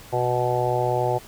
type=harmonic tone; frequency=123.47 Hz; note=B2; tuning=in tune; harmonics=1 / 3 / 4 / 5 / 6 / 7; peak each=-27 / -27 / -27 / -27 / -27 / -27 dBFS; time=0.12-1.19 s; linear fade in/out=20 ms; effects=pink hiss -45 dBFS RMS until 1.27 s